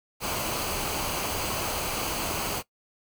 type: noise with comb filter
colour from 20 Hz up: pink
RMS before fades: -30 dBFS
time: 0.2-2.63 s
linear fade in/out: 50 ms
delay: 0.55 ms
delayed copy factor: -0.5
effects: noise-tail reverb RT60 0.1 s tail -19 dB re dry